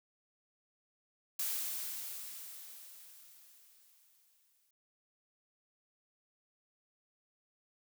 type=noise with exponential decay; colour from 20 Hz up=blue; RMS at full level=-35 dBFS; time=1.39-4.71 s; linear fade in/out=5 ms; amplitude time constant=720 ms; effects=none